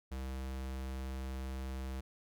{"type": "tone", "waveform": "square", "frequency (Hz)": 65.7, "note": "C2", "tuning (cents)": 8, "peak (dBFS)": -39, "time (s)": [0.11, 2.01], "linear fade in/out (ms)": 10, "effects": []}